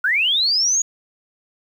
sine linear sweep, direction up, 1400 to 6790 Hz, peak -15 dBFS, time 0.04-0.82 s, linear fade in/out 5 ms, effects 8-bit

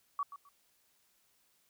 sine tone with echo, 1137 Hz, C#6, 44 cents sharp, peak -31 dBFS, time 0.19-0.23 s, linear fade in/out 2 ms, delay 130 ms, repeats 2, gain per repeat -13 dB, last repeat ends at 0.49 s, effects white hiss -72 dBFS RMS until 1.69 s

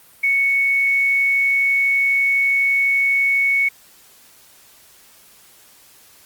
sine tone with quantisation, 2217 Hz, C#7, in tune, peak -14 dBFS, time 0.23-3.69 s, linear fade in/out 10 ms, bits 7, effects white hiss -49 dBFS RMS until 6.25 s + Opus 32 kbps

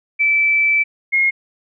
sine tone pair in turn, 2319 / 2150 Hz, D7 / C7, -22 / +47 cents, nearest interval minor second, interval 131 cents, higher first, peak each -12 dBFS, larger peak neither, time 0.19-0.84 / 1.12-1.31 s, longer first, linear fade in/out 20 ms, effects none

